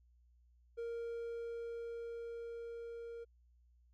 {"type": "tone with level ramp", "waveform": "triangle", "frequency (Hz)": 466.2, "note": "A#4", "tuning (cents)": 0, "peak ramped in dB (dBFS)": [-37, -43], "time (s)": [0.77, 3.25], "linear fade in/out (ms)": 20, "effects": ["added 60 Hz sine -65 dBFS peak until 3.93 s"]}